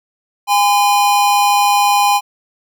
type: tone pair together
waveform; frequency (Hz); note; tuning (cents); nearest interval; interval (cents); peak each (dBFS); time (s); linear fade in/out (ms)
square; 817 / 1017.5; G#5 / C6; -29 / -49; major third; 380; -12 / -16; 0.47-2.21; 50
effects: none